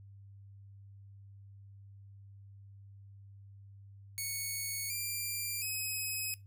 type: tone with pitch steps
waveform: 5% pulse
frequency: 2217 / 2376 / 2547 Hz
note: C#7 / D7 / D#7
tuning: 0 / +20 / +40 cents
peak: -26 dBFS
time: 4.18-6.34 s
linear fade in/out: 0 ms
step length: 720 ms
effects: noise-tail reverb RT60 0.2 s tail -19 dB re dry + added 99 Hz sine -51 dBFS peak until 6.46 s